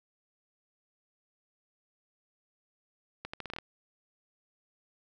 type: accelerating click train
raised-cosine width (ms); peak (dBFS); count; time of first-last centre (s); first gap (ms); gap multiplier
0.3; -22; 8; 3.25-3.586; 85; 0.8
effects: none